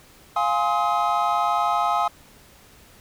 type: chord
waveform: triangle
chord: F minor seventh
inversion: none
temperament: equal with one note detuned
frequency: 698.5 / 830.6 / 1046.5 / 1271.4 Hz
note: F5 / Ab5 / C6 / Eb6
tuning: 0 / 0 / 0 / +37 cents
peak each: -23 / -22 / -25 / -22 dBFS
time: 0.36-2.08 s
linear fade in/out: 5 ms
effects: pink hiss -51 dBFS RMS until 3 s